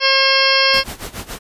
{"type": "harmonic tone", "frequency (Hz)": 538, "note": "C5", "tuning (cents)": 48, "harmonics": [1, 2, 3, 4, 5, 6, 8, 9, 10], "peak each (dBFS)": [-20, -20, -20, -20, -20, -20, -20, -20, -20], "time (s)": [0, 0.84], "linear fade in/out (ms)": 50}
{"type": "noise with tremolo", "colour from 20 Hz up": "pink", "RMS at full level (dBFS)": -27, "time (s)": [0.73, 1.39], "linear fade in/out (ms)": 10, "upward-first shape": "sine", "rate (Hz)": 7.1, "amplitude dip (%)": 85}
{"effects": ["resampled to 32000 Hz"]}